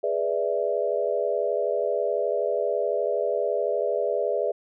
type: chord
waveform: sine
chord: E dominant seventh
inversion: first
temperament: equal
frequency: 415.3 / 493.9 / 587.3 / 659.3 Hz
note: G#4 / B4 / D5 / E5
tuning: 0 / 0 / 0 / 0 cents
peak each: -28 / -28 / -27 / -29 dBFS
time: 0.03-4.52 s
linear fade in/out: 10 ms
effects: none